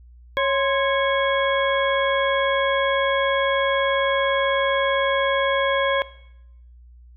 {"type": "harmonic tone with a mistuned harmonic", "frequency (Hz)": 551, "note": "C#5", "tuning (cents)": -11, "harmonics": [1, 2, 3, 4, 6], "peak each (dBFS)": [-21, -24, -26, -27, -29], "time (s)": [0.37, 6.02], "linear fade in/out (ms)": 0, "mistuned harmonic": 2, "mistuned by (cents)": -88, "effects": ["noise-tail reverb RT60 0.8 s tail -18 dB re dry", "added 60 Hz sine -44 dBFS peak until 7.16 s"]}